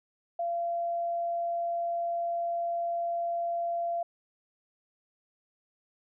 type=tone; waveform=sine; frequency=685 Hz; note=F5; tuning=34 cents flat; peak=-28 dBFS; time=0.39-4.03 s; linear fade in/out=5 ms; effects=none